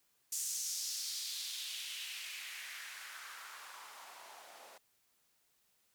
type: noise with band-pass filter sweep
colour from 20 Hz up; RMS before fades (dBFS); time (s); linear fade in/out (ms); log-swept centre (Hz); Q
blue; -44; 0.32-4.78; 5; 7300 to 610; 2.3
effects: white hiss -75 dBFS RMS until 5.94 s